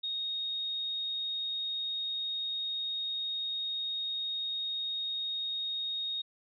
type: tone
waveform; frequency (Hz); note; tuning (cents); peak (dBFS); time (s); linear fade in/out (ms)
sine; 3729; A#7; 0; -32; 0.03-6.22; 10
effects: none